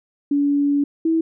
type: tone pair in turn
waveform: sine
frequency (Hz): 285.5 / 325.2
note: D4 / E4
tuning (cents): -49 / -23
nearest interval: major second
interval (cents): 226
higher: second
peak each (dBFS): -15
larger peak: neither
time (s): 0.31-0.84 / 1.05-1.21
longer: first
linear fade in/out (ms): 5
effects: none